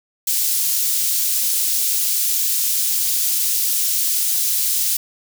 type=high-pass noise; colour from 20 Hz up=white; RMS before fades=-19 dBFS; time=0.27-4.97 s; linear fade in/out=5 ms; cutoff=4800 Hz; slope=12 dB/octave; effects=none